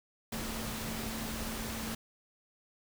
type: tone in noise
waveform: sine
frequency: 223.2 Hz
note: A3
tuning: 25 cents sharp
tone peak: -41 dBFS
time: 0.32-1.95 s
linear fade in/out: 5 ms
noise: pink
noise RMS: -39 dBFS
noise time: 0.32-1.95 s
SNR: -5 dB
effects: none